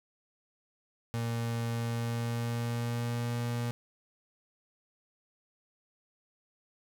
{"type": "tone with pitch glide", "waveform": "35% pulse", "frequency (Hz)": [116.54, 119.26], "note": ["A#2", "A#2"], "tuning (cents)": [0, 40], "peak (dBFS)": -29, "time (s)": [1.14, 3.71], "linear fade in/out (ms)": 0, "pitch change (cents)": 40, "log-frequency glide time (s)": [1.72, 3.34], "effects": []}